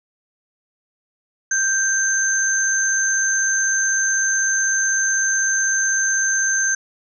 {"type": "tone pair together", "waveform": "sine", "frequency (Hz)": [1568, 6272], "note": ["G6", "G8"], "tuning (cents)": [0, 0], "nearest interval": "2 octaves", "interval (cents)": 2400, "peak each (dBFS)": [-19, -19], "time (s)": [1.51, 6.75], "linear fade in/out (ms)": 5, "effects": []}